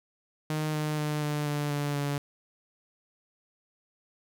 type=tone with pitch steps; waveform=sawtooth; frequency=154.1 / 152.24 / 150.41 / 148.59 / 146.8 / 145.03 / 143.28 Hz; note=D#3 / D#3 / D3 / D3 / D3 / D3 / D3; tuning=-16 / -37 / +42 / +21 / 0 / -21 / -42 cents; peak=-24 dBFS; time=0.5-2.18 s; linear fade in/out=2 ms; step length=240 ms; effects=none

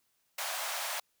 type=high-pass noise; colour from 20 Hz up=pink; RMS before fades=-36 dBFS; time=0.38-1 s; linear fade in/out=5 ms; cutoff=610 Hz; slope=48 dB/octave; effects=white hiss -75 dBFS RMS until 1.2 s

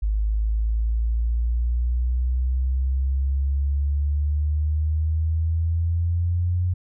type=exponential sweep; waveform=sine; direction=up; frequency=51.91 to 90 Hz; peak=-19 dBFS; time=0.02-6.74 s; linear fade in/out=10 ms; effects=none

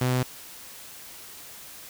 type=tone; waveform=sawtooth; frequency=126.7 Hz; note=B2; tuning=45 cents sharp; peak=-18 dBFS; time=0.01-0.23 s; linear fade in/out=5 ms; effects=white hiss -44 dBFS RMS until 1.89 s

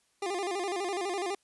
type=tone with vibrato; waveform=25% pulse; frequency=375.7 Hz; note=F#4; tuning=26 cents sharp; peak=-27 dBFS; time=0.22-1.35 s; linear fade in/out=5 ms; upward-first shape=square; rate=12 Hz; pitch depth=110 cents each way; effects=white hiss -71 dBFS RMS until 1.43 s + resampled to 24000 Hz

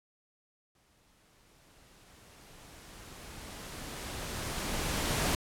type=noise with exponential growth; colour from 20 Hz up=pink; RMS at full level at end=-29 dBFS; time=0.75-5.35 s; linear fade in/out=2 ms; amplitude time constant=1000 ms; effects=low-pass 12000 Hz 12 dB/octave

